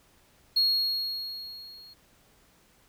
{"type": "tone with level ramp", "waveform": "triangle", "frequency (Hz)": 4300, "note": "C8", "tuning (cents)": 47, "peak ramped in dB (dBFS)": [-17, -47], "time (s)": [0.56, 1.94], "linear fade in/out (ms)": 10, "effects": ["tanh soft clip ceiling -16 dBFS", "pink hiss -62 dBFS RMS until 2.88 s"]}